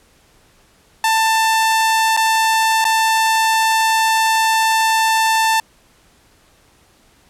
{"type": "tone with dropouts", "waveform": "sawtooth", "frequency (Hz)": 889, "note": "A5", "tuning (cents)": 18, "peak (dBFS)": -9, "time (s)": [1.04, 5.6], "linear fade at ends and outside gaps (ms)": 2, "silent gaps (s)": [[2.166, 2.173], [2.843, 2.851]], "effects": ["pink hiss -53 dBFS RMS until 7.29 s", "low-pass 12000 Hz 12 dB/octave"]}